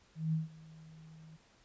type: tone with ADSR envelope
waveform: sine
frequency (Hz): 159.1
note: D#3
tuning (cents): +39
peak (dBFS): -28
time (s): 0.15-1.37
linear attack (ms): 180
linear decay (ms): 150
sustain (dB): -23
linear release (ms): 12
effects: pink hiss -66 dBFS RMS until 1.64 s + resampled to 16000 Hz